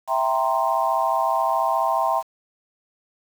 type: chord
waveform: sine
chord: C dominant seventh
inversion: first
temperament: equal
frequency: 659.3 / 784 / 932.3 / 1046.5 Hz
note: E5 / G5 / Bb5 / C6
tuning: 0 / 0 / 0 / 0 cents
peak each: -24 dBFS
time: 0.07-2.23 s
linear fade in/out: 50 ms
effects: 7-bit